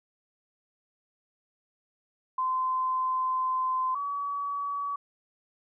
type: tone pair in turn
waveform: sine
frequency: 1032 / 1136.8 Hz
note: C6 / C#6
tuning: -24 / +43 cents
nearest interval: major second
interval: 167 cents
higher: second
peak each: -25 / -29 dBFS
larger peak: first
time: 2.38-3.95 / 3.95-4.96 s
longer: first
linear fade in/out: 5 ms
effects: none